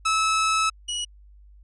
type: tone pair in turn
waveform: sawtooth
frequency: 1300 / 2918 Hz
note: E6 / F#7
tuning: -24 / -25 cents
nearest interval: octave + major second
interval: 1399 cents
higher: second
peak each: -16 / -23 dBFS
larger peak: first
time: 0.05-0.7 / 0.88-1.05 s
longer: first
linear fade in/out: 10 ms
effects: added 50 Hz sine -47 dBFS peak until 1.63 s + resampled to 24000 Hz